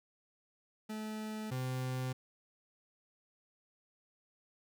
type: tone pair in turn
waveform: 40% pulse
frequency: 216.2 / 128.55 Hz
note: A3 / C3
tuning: -30 / -30 cents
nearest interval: major sixth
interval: 900 cents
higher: first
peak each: -38 / -34 dBFS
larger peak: second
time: 0.89-1.51 / 1.51-2.13 s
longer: neither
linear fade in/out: 10 ms
effects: none